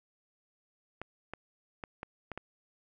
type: clicks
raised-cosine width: 0.5 ms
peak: -24 dBFS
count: 6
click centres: 1.016 / 1.336 / 1.838 / 2.031 / 2.317 / 2.376 s
effects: none